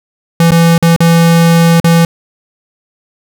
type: tone with dropouts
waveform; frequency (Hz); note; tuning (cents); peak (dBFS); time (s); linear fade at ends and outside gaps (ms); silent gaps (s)
square; 167.4; E3; +27; -5; 0.4-2.05; 2; 0.508-0.518 / 0.78-0.825 / 0.963-1.004 / 1.801-1.843
effects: none